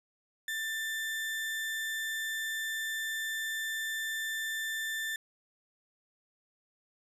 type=tone; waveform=35% pulse; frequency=1777 Hz; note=A6; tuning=17 cents sharp; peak=-31 dBFS; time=0.48-5.16 s; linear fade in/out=2 ms; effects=resampled to 32000 Hz